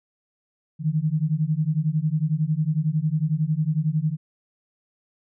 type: beating tone pair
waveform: sine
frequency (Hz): 149.8 / 160.8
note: D3 / E3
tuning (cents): +35 / -43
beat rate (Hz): 11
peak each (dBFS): -23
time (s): 0.79-4.17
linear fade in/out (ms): 50
effects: none